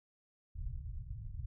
pink low-pass noise, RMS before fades -42 dBFS, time 0.55-1.46 s, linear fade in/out 10 ms, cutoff 130 Hz, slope 48 dB/octave, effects none

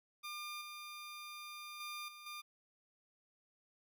15% pulse tone with level steps, 1200 Hz, D6, 37 cents sharp, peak -37 / -41 / -37 / -46 / -39 dBFS, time 0.23-2.42 s, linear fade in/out 20 ms, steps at 0.61 / 1.8 / 2.08 / 2.26 s, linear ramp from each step 5 ms, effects none

